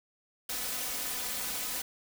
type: noise with comb filter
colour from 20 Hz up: white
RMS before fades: -35 dBFS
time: 0.49-1.82 s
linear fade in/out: 5 ms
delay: 4 ms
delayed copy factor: +0.95
effects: none